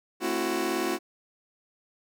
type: chord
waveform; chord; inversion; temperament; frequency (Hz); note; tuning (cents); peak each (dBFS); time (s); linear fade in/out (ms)
sawtooth; F# half-diminished seventh; first; just; 222 / 266.4 / 333 / 370; A3 / C4 / E4 / F#4; +16 / +31 / +18 / 0; -32 / -30 / -26 / -26; 0.2-0.99; 50
effects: none